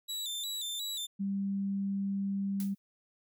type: tone with vibrato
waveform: sawtooth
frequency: 3729 Hz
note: A#7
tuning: in tune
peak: -32 dBFS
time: 0.08-1.07 s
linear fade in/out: 20 ms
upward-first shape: square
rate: 2.8 Hz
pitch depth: 78 cents each way
type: tone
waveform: sine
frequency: 197.2 Hz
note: G3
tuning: 11 cents sharp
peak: -30 dBFS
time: 1.19-2.75 s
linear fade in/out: 20 ms
type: noise with exponential decay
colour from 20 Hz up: blue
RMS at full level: -40 dBFS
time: 2.6-2.78 s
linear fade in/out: 0 ms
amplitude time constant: 38 ms
effects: none